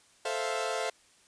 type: chord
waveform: sawtooth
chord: F major seventh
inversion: first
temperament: equal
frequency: 440 / 523.3 / 659.3 / 698.5 Hz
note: A4 / C5 / E5 / F5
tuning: 0 / 0 / 0 / 0 cents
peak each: -32 dBFS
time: 0.25-0.9 s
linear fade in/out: 5 ms
effects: white hiss -62 dBFS RMS until 1.27 s + resampled to 22050 Hz